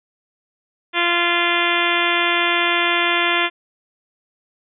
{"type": "harmonic tone", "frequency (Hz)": 345.8, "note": "F4", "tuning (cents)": -17, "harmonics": [1, 2, 3, 4, 5, 6, 7, 8, 9, 10], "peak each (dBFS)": [-25, -26, -24, -25, -24, -23, -24, -26, -27, -26], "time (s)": [0.93, 3.5], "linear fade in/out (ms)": 50, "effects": []}